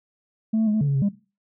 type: tone with pitch steps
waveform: sine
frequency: 220.4 / 221.9 / 211.1 / 216.8 / 143.7 / 140.1 / 135.7 / 202.2 Hz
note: A3 / A3 / G#3 / A3 / D3 / C#3 / C#3 / G#3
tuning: +3 / +15 / +29 / -25 / -37 / +19 / -36 / -46 cents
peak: -16 dBFS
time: 0.53-1.09 s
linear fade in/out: 10 ms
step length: 70 ms
effects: noise-tail reverb RT60 0.3 s tail -17 dB re dry + tanh soft clip ceiling -16 dBFS